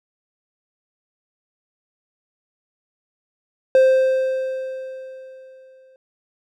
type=tone with exponential decay; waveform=triangle; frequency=523.3 Hz; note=C5; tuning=in tune; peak=-7 dBFS; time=3.75-5.96 s; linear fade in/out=1 ms; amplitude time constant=480 ms; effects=none